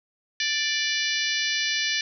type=harmonic tone; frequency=587.3 Hz; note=D5; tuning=in tune; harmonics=3 / 4 / 5 / 6 / 7 / 8 / 9 / 10; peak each=-29 / -30 / -31 / -32 / -32 / -33 / -34 / -34 dBFS; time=0.4-2.01 s; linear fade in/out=2 ms; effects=none